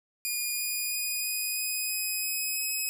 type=tone with pitch steps; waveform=5% pulse; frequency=2441 / 2457 / 2472 / 2488 / 2504 / 2520 / 2536 / 2552 Hz; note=D#7 / D#7 / D#7 / D#7 / D#7 / D#7 / D#7 / D#7; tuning=-34 / -22 / -12 / -1 / +10 / +21 / +32 / +43 cents; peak=-20 dBFS; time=0.25-2.89 s; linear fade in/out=0 ms; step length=330 ms; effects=none